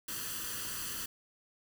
white noise with comb filter, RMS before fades -39 dBFS, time 0.08-1.06 s, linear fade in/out 5 ms, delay 0.66 ms, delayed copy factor +0.7, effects none

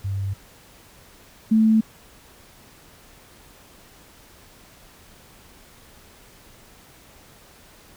sine tone pair in turn, 98 / 220 Hz, G2 / A3, 0 / 0 cents, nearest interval octave + major second, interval 1400 cents, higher second, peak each -23 / -13 dBFS, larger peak second, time 0.04-0.34 / 1.51-1.81 s, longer neither, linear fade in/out 10 ms, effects pink hiss -50 dBFS RMS until 7.96 s

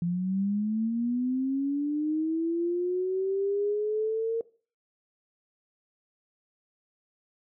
sine linear sweep, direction up, 170.2 to 460 Hz, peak -25 dBFS, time 0.02-4.41 s, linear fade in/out 2 ms, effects noise-tail reverb RT60 0.4 s tail -20 dB re dry

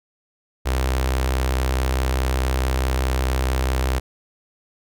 sawtooth tone with notch filter, 64.7 Hz, C2, 19 cents flat, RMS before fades -21 dBFS, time 0.65-4 s, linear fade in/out 20 ms, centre 180 Hz, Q 0.8, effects none

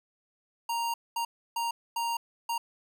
square tone bursts at uneven times, 932.3 Hz, A#5, in tune, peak -29 dBFS, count 5, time 0.69-0.94 / 1.16-1.25 / 1.56-1.71 / 1.96-2.17 / 2.49-2.58 s, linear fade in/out 5 ms, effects none

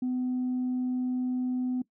sine tone, 252.3 Hz, B3, 37 cents sharp, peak -25 dBFS, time 0.02-1.82 s, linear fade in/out 5 ms, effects noise-tail reverb RT60 0.1 s tail -20 dB re dry + tanh soft clip ceiling -24 dBFS

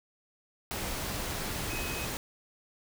sine tone in noise, 2531 Hz, D#7, 29 cents sharp, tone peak -39 dBFS, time 1.7-2.05 s, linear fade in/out 0 ms, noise pink, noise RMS -35 dBFS, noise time 0.71-2.17 s, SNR -7 dB, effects none

